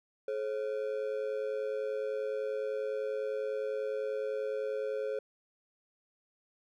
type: ring-modulated tone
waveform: triangle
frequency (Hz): 483.4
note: B4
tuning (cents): -37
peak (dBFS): -27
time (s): 0.28-5.19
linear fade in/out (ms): 2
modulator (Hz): 55
effects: none